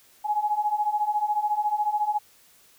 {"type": "beating tone pair", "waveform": "sine", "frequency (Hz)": [830.6, 844.6], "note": ["G#5", "G#5"], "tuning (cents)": [0, 29], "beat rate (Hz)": 14, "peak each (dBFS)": [-27, -24], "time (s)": [0.24, 2.19], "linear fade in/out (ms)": 20, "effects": ["white hiss -57 dBFS RMS until 2.78 s"]}